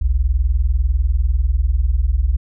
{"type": "tone pair together", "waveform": "sine", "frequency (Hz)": [49.19, 69.3], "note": ["G1", "C#2"], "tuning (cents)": [7, 0], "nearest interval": "tritone", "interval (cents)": 593, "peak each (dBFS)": -16, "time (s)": [0.01, 2.37], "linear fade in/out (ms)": 10, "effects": []}